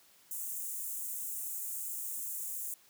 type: high-pass noise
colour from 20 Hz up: white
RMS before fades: -39 dBFS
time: 0.31-2.74 s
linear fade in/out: 2 ms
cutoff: 6900 Hz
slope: 48 dB/octave
effects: white hiss -63 dBFS RMS until 2.89 s + high-pass 100 Hz 12 dB/octave